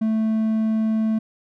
triangle tone, 220 Hz, A3, in tune, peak -16 dBFS, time 0.01-1.19 s, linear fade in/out 10 ms, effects none

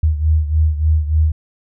sine beating tone pair, 77.1 / 80.5 Hz, D#2 / E2, -15 / -41 cents, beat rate 3.4 Hz, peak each -13 / -18 dBFS, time 0.03-1.32 s, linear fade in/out 5 ms, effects none

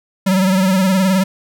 square tone with vibrato, 189.2 Hz, F#3, 39 cents sharp, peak -12 dBFS, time 0.26-1.24 s, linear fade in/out 10 ms, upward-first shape sine, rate 19 Hz, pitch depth 60 cents each way, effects none

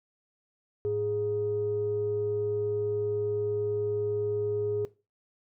sine tone pair together, 106.93 / 415.3 Hz, A2 / G#4, -49 / 0 cents, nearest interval octave + major seventh, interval 2349 cents, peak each -35 / -26 dBFS, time 0.85-4.85 s, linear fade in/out 0 ms, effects noise-tail reverb RT60 0.3 s tail -19 dB re dry + tanh soft clip ceiling -20 dBFS

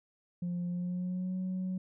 sine tone with pitch glide, 175.8 to 185.5 Hz, F3 to F#3, +12 to +5 cents, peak -30 dBFS, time 0.42-1.78 s, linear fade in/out 5 ms, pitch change +93 cents, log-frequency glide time 0.68-1.36 s, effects tanh soft clip ceiling -30 dBFS

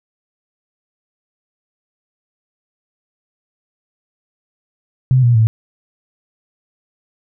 sine tone with pitch steps, 129.3 / 119.95 / 111.27 Hz, C3 / A#2 / A2, -20 / +50 / +20 cents, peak -8 dBFS, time 5.11-5.47 s, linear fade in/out 0 ms, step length 120 ms, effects none

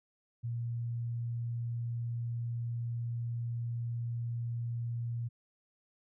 sine tone, 117.9 Hz, A#2, 20 cents sharp, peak -33 dBFS, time 0.43-5.29 s, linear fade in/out 20 ms, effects none

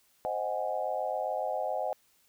sine chord, Ab dominant seventh, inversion first, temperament equal with one note detuned, 523.3 / 622.3 / 740 / 827.3 Hz, C5 / Eb5 / Gb5 / Ab5, 0 / 0 / 0 / -7 cents, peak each -36 / -34 / -34 / -37 dBFS, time 0.25-1.93 s, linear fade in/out 0 ms, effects white hiss -67 dBFS RMS until 2.28 s

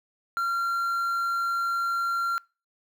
triangle tone with quantisation, 1376 Hz, F6, 26 cents flat, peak -22 dBFS, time 0.37-2.38 s, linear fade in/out 0 ms, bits 8, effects noise-tail reverb RT60 0.3 s tail -24 dB re dry

